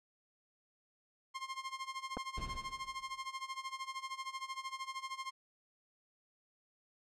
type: tone with tremolo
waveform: sawtooth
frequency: 1061 Hz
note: C6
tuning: 24 cents sharp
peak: -34 dBFS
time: 1.34-5.31 s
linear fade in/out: 20 ms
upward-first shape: sine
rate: 13 Hz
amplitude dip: 85%
type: clicks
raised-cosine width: 1 ms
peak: -25 dBFS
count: 2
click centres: 2.169 / 2.173 s
type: noise with exponential decay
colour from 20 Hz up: brown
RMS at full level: -41 dBFS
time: 2.37-3.29 s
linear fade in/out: 5 ms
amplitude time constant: 200 ms
effects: low-pass 7000 Hz 12 dB/octave